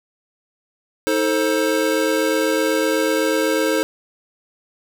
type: chord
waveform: square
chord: A diminished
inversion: second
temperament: just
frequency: 316.8 / 440 / 528 Hz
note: Eb4 / A4 / C5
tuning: +31 / 0 / +16 cents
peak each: -22 / -22 / -22 dBFS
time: 1.07-3.83 s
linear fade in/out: 0 ms
effects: none